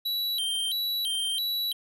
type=tone with vibrato; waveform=square; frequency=3520 Hz; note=A7; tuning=in tune; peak=-27 dBFS; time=0.05-1.73 s; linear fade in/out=10 ms; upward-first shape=square; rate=1.5 Hz; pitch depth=190 cents each way; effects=none